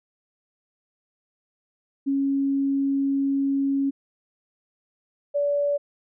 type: tone pair in turn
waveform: sine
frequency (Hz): 275.5 / 575.4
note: C#4 / D5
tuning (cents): -11 / -36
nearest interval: octave + minor second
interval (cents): 1275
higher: second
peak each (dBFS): -20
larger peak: neither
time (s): 2.06-3.91 / 5.34-5.78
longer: first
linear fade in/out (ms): 20
effects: none